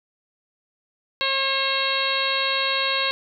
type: harmonic tone with a mistuned harmonic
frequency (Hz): 540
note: C#5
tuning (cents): -45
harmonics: 1 / 2 / 3 / 4 / 5 / 6 / 7 / 8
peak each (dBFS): -30 / -28 / -30 / -30 / -27 / -31 / -27 / -29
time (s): 1.21-3.11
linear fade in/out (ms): 0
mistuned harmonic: 7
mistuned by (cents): +22
effects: none